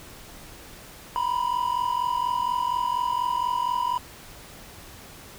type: tone pair together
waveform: triangle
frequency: 960 / 1004.2 Hz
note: B5 / B5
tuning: -49 / +29 cents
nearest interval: minor second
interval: 78 cents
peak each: -24 dBFS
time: 1.16-3.98 s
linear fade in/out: 0 ms
effects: pink hiss -45 dBFS RMS until 5.38 s